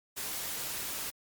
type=noise; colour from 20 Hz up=white; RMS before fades=-37 dBFS; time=0.16-1.11 s; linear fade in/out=20 ms; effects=Opus 48 kbps